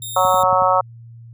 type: tone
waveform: 10% pulse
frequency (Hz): 3681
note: A#7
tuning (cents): -23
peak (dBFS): -20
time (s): 0.02-0.43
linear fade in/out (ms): 2
type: harmonic tone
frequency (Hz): 185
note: F#3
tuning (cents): 0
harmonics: 3 / 4 / 5 / 6 / 7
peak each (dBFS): -19 / -19 / -19 / -19 / -19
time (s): 0.16-0.81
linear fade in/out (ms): 5
type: click train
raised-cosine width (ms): 5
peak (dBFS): -18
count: 5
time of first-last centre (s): 0.25-0.62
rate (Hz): 10.8
effects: added 116 Hz sine -35 dBFS peak until 1.33 s + high-pass 100 Hz 12 dB/octave